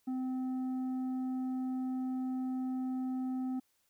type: tone with tanh clipping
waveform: sine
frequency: 257.6 Hz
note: C4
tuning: 27 cents flat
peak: -34 dBFS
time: 0.07-3.6 s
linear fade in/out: 10 ms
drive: 6 dB
effects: white hiss -75 dBFS RMS until 3.89 s